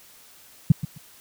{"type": "tone with echo", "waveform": "sine", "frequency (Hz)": 152.5, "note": "D#3", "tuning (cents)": -34, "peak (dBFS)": -8, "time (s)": [0.7, 0.72], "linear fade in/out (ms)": 5, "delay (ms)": 130, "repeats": 2, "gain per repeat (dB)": -14, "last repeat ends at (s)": 0.98, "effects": ["white hiss -51 dBFS RMS until 1.2 s"]}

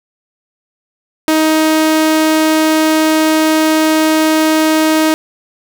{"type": "tone", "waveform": "sawtooth", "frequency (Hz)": 314.2, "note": "D#4", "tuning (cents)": 17, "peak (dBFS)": -5, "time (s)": [1.28, 5.14], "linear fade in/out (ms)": 0, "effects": []}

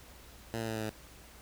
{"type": "tone with pitch steps", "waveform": "10% pulse", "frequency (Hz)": [114.2, 112.69, 111.21, 109.74, 108.29], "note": ["A#2", "A2", "A2", "A2", "A2"], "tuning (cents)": [-35, 42, 19, -4, -27], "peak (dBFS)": -26, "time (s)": [0.54, 0.895], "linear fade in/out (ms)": 0, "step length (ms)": 71, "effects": ["added 60 Hz sine -56 dBFS peak until 1.41 s", "pink hiss -55 dBFS RMS until 1.41 s"]}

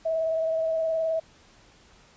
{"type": "tone with vibrato", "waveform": "sine", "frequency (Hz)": 646, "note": "E5", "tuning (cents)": -35, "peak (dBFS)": -23, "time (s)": [0.05, 1.2], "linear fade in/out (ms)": 10, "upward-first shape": "triangle", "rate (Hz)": 19, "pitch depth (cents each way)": 27, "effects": ["pink hiss -56 dBFS RMS until 2.16 s", "resampled to 16000 Hz"]}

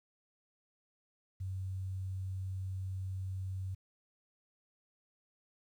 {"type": "tone with quantisation", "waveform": "sine", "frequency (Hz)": 94.5, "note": "F#2", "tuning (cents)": 37, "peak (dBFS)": -36, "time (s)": [1.4, 3.75], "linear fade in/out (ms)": 10, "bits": 11, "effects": []}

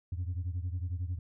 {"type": "beating tone pair", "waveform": "sine", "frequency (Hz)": [85.9, 96.9], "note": ["F2", "G2"], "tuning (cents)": [-28, -20], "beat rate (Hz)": 11, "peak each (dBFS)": [-32, -35], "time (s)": [0.12, 1.19], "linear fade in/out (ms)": 5, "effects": ["tanh soft clip ceiling -29 dBFS"]}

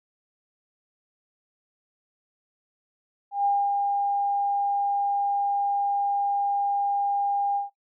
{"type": "tone with ADSR envelope", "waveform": "sine", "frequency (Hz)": 805, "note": "G5", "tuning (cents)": 46, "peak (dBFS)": -19, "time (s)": [3.31, 7.7], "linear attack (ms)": 140, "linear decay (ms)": 250, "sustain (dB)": -3, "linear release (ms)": 140, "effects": ["noise-tail reverb RT60 0.1 s tail -18 dB re dry"]}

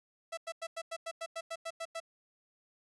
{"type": "tone bursts", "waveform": "sawtooth", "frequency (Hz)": 661, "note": "E5", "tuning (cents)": 5, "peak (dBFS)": -33, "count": 12, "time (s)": [0.32, 2.002], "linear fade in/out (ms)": 10, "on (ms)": 54, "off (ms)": 94, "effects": ["resampled to 24000 Hz", "11-bit"]}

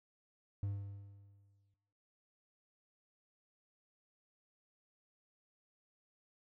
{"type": "tone with exponential decay", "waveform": "triangle", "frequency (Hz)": 100, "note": "G2", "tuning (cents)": 35, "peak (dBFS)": -32, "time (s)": [0.63, 1.74], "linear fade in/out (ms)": 0, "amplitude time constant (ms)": 240, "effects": ["noise-tail reverb RT60 1.0 s tail -17 dB re dry"]}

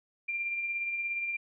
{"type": "tone with tremolo", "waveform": "sine", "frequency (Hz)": 2380, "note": "D7", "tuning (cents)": 22, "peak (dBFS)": -29, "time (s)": [0.28, 1.37], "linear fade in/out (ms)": 10, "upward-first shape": "sine", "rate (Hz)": 17, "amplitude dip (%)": 35, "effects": []}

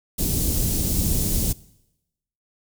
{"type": "band-stop noise", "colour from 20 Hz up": "pink", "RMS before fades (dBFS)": -22, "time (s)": [0.18, 1.53], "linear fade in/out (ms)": 10, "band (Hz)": [260, 7200], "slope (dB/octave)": 12, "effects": ["noise-tail reverb RT60 0.9 s tail -21 dB re dry"]}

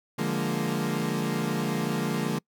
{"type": "chord", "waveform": "30% pulse", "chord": "Bb dominant seventh", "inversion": "first", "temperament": "equal", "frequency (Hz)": [146.83, 174.61, 207.7, 233.1], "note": ["D3", "F3", "Ab3", "Bb3"], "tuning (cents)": [0, 0, 0, 0], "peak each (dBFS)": -29, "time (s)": [0.18, 2.39], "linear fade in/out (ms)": 10, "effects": ["noise-tail reverb RT60 0.1 s tail -26 dB re dry"]}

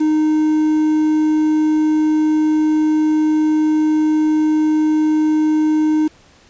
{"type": "tone with quantisation", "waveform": "triangle", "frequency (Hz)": 308.7, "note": "D#4", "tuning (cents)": -14, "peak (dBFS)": -10, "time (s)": [0, 6.08], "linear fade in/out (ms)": 10, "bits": 6, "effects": ["pink hiss -49 dBFS RMS until 6.49 s", "resampled to 16000 Hz"]}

